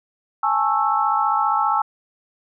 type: chord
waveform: sine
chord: A major seventh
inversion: third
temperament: just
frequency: 825 / 880 / 1100 / 1320 Hz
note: G#5 / A5 / C#6 / E6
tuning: -12 / 0 / -14 / +2 cents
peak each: -22 / -22 / -24 / -21 dBFS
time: 0.43-1.82 s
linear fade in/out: 5 ms
effects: none